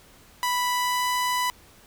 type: tone with pitch glide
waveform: sawtooth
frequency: 987.8 to 993.5 Hz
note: B5 to B5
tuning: 0 to +10 cents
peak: -19 dBFS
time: 0.43-1.5 s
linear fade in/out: 0 ms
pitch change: +10 cents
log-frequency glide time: 0.71-1.08 s
effects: pink hiss -53 dBFS RMS until 1.86 s